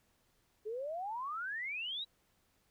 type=exponential sweep; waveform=sine; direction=up; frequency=413.2 to 3951 Hz; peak=-37 dBFS; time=0.65-2.05 s; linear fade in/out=20 ms; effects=pink hiss -74 dBFS RMS until 2.7 s